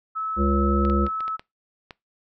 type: tone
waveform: sine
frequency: 1300 Hz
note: E6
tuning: 24 cents flat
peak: -25 dBFS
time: 0.15-1.37 s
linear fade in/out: 20 ms
type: harmonic tone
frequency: 69.3 Hz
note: C#2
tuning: in tune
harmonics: 1 / 3 / 5 / 7 / 8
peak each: -22 / -23 / -26 / -31 / -34 dBFS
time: 0.36-1.09 s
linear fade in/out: 50 ms
type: clicks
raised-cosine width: 0.3 ms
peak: -22 dBFS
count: 7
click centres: 0.851 / 0.899 / 1.066 / 1.206 / 1.28 / 1.395 / 1.908 s
effects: noise-tail reverb RT60 0.2 s tail -22 dB re dry